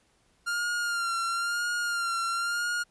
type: tone with vibrato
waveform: 45% pulse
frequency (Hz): 1396.9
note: F6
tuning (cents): 0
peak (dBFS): -27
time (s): 0.46-2.84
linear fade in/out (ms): 20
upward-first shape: sine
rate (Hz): 0.99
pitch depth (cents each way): 41
effects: pink hiss -67 dBFS RMS until 2.9 s + resampled to 24000 Hz